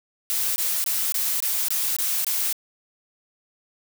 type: noise bursts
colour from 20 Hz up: blue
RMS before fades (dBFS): -24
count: 8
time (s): 0.3-2.527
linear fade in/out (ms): 0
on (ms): 260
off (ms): 21
effects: none